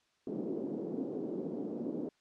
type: band-pass noise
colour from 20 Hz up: white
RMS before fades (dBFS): -38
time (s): 0.27-2.09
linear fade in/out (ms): 2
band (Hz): 210 to 390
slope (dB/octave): 24
effects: white hiss -73 dBFS RMS until 2.2 s + low-pass 5000 Hz 12 dB/octave